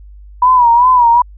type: tone with vibrato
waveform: sine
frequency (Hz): 974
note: B5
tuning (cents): -24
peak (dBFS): -5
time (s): 0.42-1.22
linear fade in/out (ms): 5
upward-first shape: sine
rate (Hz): 2.6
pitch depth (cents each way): 83
effects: added 50 Hz sine -33 dBFS peak until 1.37 s